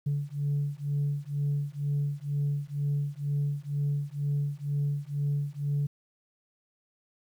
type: beating tone pair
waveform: sine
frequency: 142.7 / 144.8 Hz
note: D3 / D3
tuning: -49 / -24 cents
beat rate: 2.1 Hz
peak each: -29 dBFS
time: 0.06-5.87 s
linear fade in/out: 10 ms
effects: tanh soft clip ceiling -22 dBFS + 10-bit